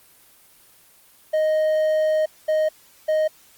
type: tone bursts at uneven times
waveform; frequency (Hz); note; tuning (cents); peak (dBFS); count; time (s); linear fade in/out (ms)
triangle; 622.3; D#5; 0; -15; 3; 1.33-2.26 / 2.48-2.69 / 3.08-3.28; 10
effects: white hiss -53 dBFS RMS until 3.57 s + Opus 24 kbps